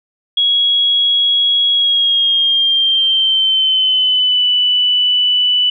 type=tone with pitch glide; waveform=sine; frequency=3322 to 2977 Hz; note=G#7 to F#7; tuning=0 to +10 cents; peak=-10 dBFS; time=0.37-5.7 s; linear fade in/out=5 ms; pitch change=-190 cents; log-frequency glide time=1.72-4.45 s; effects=none